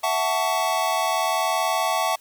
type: chord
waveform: square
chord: F# minor seventh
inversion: third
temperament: equal with one note detuned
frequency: 659.3 / 740 / 880 / 1124.9 Hz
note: E5 / F#5 / A5 / C#6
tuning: 0 / 0 / 0 / +25 cents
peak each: -27 dBFS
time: 0.03-2.16 s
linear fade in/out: 10 ms
effects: white hiss -54 dBFS RMS until 2.2 s